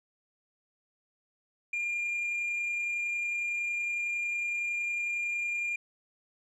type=tone with amplitude modulation; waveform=sine; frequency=2404 Hz; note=D7; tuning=40 cents sharp; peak=-26 dBFS; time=1.73-5.76 s; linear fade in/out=5 ms; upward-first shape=sine; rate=30.9 Hz; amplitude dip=25%; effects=tanh soft clip ceiling -28 dBFS